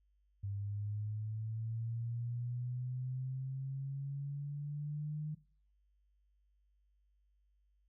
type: linear sweep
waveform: sine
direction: up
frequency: 99 to 153 Hz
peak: -37 dBFS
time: 0.43-5.35 s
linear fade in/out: 10 ms
effects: noise-tail reverb RT60 0.4 s tail -17 dB re dry + added 50 Hz sine -70 dBFS peak until 7.88 s